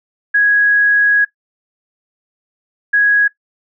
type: tone bursts at uneven times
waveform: sine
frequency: 1661.2 Hz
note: G#6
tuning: in tune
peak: -8 dBFS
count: 2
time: 0.34-1.25 / 2.93-3.28 s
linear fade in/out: 10 ms
effects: noise-tail reverb RT60 0.1 s tail -17 dB re dry